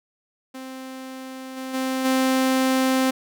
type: tone with level steps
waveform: sawtooth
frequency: 261.6 Hz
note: C4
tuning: in tune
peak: -30 / -26 / -19 / -14 dBFS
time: 0.54-3.11 s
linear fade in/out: 10 ms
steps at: 1.56 / 1.73 / 2.04 s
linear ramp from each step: 20 ms
effects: none